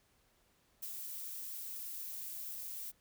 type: noise with ADSR envelope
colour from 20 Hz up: violet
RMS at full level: -41 dBFS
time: 0.82-2.92 s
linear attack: 11 ms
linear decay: 39 ms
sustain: -3 dB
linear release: 25 ms
effects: pink hiss -72 dBFS RMS until 3 s